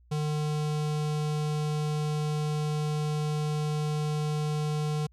square tone with notch filter, 151 Hz, D3, 48 cents sharp, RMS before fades -29 dBFS, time 0.11-5.07 s, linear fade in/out 10 ms, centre 1800 Hz, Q 1.8, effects added 60 Hz sine -56 dBFS peak until 5.12 s + low-pass 9000 Hz 12 dB/octave

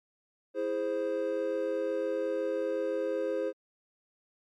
triangle chord, E augmented, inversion none, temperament equal, 329.6 / 415.3 / 523.3 Hz, E4 / G#4 / B#4, 0 / 0 / 0 cents, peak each -34 / -32 / -29 dBFS, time 0.54-3.53 s, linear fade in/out 50 ms, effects MP3 64 kbps

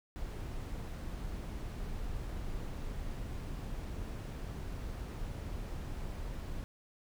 brown noise, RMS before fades -40 dBFS, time 0.16-6.64 s, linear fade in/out 0 ms, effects none

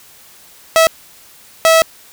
sawtooth tone bursts at uneven times, 650 Hz, E5, 24 cents flat, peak -3 dBFS, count 2, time 0.76-0.87 / 1.65-1.82 s, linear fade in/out 0 ms, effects white hiss -43 dBFS RMS until 2.12 s

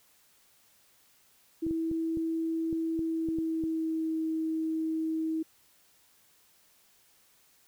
sine tone with pitch glide, 325.9 to 319.6 Hz, E4 to D#4, -20 to +47 cents, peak -28 dBFS, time 1.62-5.43 s, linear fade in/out 10 ms, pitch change -33 cents, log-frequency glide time 2.99-4.21 s
clicks, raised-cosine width 3 ms, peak -27 dBFS, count 9, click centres 1.666 / 1.71 / 1.914 / 2.172 / 2.728 / 2.992 / 3.287 / 3.386 / 3.638 s
effects white hiss -64 dBFS RMS until 7.67 s

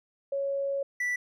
sine / triangle tone pair in turn, 554.4 / 1968.3 Hz, C#5 / B6, 0 / -6 cents, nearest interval octave + minor seventh, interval 2194 cents, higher second, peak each -27 / -25 dBFS, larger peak second, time 0.32-0.83 / 1-1.16 s, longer first, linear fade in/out 5 ms, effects none

